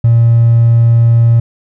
triangle tone with hard clipping, 116.54 Hz, A#2, in tune, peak -5 dBFS, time 0.04-1.4 s, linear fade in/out 5 ms, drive 4 dB, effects none

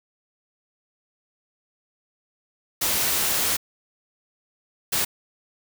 white noise bursts at uneven times, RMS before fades -23 dBFS, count 2, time 2.81-3.57 / 4.92-5.05 s, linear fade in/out 10 ms, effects none

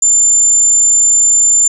sine tone, 7170 Hz, A8, 32 cents sharp, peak -6 dBFS, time 0.02-1.68 s, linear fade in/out 5 ms, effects none

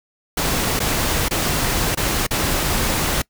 pink noise with dropouts, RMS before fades -20 dBFS, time 0.37-3.22 s, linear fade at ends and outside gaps 5 ms, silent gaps 0.793-0.801 / 1.285-1.309 / 1.95-1.972 / 2.268-2.308 s, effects noise-tail reverb RT60 0.1 s tail -23 dB re dry

